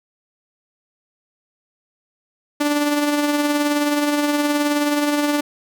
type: tone with tremolo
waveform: sawtooth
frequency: 293 Hz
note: D4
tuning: 4 cents flat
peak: -11 dBFS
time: 2.6-5.41 s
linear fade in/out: 10 ms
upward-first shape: triangle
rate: 19 Hz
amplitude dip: 45%
effects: none